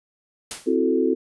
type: noise with exponential decay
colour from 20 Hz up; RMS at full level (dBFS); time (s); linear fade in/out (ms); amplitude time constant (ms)
white; -28; 0.51-0.76; 0; 54
type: chord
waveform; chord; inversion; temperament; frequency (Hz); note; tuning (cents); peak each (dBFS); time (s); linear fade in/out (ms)
sine; F# half-diminished seventh; second; equal; 261.6 / 329.6 / 370 / 440; C4 / E4 / F#4 / A4; 0 / 0 / 0 / 0; -23; 0.66-1.15; 20
effects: resampled to 24000 Hz